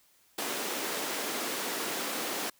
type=high-pass noise; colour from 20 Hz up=pink; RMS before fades=-34 dBFS; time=0.38-2.5 s; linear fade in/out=5 ms; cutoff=250 Hz; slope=24 dB/octave; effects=white hiss -65 dBFS RMS until 2.59 s